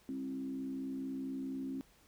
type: tone with frequency modulation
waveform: sine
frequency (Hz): 267.3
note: C4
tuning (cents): +37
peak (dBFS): -37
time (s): 0.09-1.81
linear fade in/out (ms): 0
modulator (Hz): 64.3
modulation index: 0.65
effects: pink hiss -66 dBFS RMS until 2.07 s